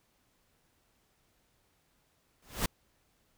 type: noise with exponential growth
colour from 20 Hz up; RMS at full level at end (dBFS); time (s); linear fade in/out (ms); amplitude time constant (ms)
pink; -27; 2.42-2.66; 5; 52
effects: pink hiss -72 dBFS RMS until 3.37 s